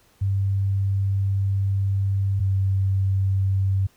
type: tone pair in turn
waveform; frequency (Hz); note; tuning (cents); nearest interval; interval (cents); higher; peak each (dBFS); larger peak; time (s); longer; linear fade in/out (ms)
sine; 98 / 96.59; G2 / G2; 0 / -25; unison; 25; first; -19 / -18; second; 0.21-2.4 / 2.4-3.87; first; 10
effects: pink hiss -59 dBFS RMS until 3.96 s